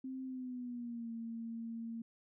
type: tone with pitch glide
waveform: sine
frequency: 261.6 to 229.1 Hz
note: C4 to A#3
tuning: 0 to -30 cents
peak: -40 dBFS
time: 0.04-2.02 s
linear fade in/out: 5 ms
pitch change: -230 cents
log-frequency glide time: 0.24-1.11 s
effects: none